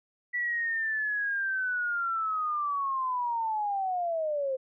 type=linear sweep; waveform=sine; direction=down; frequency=1961 to 515 Hz; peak=-27 dBFS; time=0.33-4.57 s; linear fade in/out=20 ms; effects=none